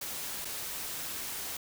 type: noise with dropouts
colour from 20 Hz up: white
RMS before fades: -38 dBFS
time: 0.01-1.57 s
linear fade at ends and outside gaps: 5 ms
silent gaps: 0.448-0.452 s
effects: none

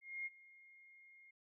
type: tone with ADSR envelope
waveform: sine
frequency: 2136 Hz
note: C7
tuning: 35 cents sharp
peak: -39 dBFS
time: 0.01-1.31 s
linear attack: 250 ms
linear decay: 29 ms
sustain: -21 dB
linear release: 8 ms
effects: none

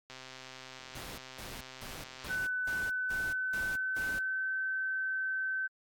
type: click train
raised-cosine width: 0.2 ms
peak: -29 dBFS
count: 293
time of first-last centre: 0.1-2.346 s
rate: 130 Hz
type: noise bursts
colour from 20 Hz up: pink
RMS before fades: -45 dBFS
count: 8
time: 0.95-4.19 s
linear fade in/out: 5 ms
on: 230 ms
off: 200 ms
type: tone with pitch glide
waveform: sine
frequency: 1500 to 1536.8 Hz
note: F#6 to G6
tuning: +23 to -35 cents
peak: -31 dBFS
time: 2.29-5.68 s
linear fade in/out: 20 ms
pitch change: +42 cents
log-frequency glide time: 2.65-4.54 s
effects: AAC 64 kbps

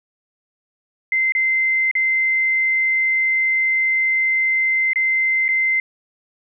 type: tone with dropouts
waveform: sine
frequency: 2075 Hz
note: C7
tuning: 15 cents flat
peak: -15 dBFS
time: 1.12-5.8 s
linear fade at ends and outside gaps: 2 ms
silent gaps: 1.322-1.35 / 1.913-1.952 / 4.933-4.958 / 5.482-5.488 s
effects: none

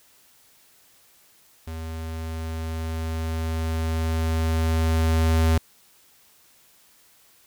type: tone with level ramp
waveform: square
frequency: 80.8 Hz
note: E2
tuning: 34 cents flat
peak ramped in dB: -32 to -17 dBFS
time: 1.67-5.58 s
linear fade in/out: 5 ms
effects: white hiss -57 dBFS RMS until 7.46 s

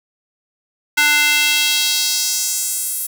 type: tone with high-pass filter sweep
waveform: square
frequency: 296.5 Hz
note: D4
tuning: 17 cents sharp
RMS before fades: -17 dBFS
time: 0.97-3.07 s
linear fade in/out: 10 ms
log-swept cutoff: 1700 to 11000 Hz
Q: 1.8
effects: none

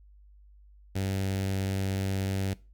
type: tone with notch filter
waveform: sawtooth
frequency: 96.6 Hz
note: G2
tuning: 25 cents flat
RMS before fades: -30 dBFS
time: 0.95-2.54 s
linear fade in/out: 10 ms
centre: 1100 Hz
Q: 1.3
effects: noise-tail reverb RT60 0.3 s tail -20 dB re dry + added 50 Hz sine -52 dBFS peak until 2.73 s

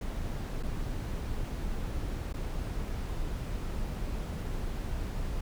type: noise with dropouts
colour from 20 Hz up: brown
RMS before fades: -34 dBFS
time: 0.01-5.41 s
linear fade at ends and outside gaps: 5 ms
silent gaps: 0.628-0.632 / 2.328-2.339 s
effects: none

